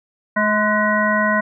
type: harmonic tone with a mistuned harmonic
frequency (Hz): 212.3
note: G#3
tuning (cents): +38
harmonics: 1 / 3 / 5 / 7 / 9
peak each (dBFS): -21 / -21 / -21 / -21 / -21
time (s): 0.36-1.41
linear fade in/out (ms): 10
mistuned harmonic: 5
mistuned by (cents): -47
effects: none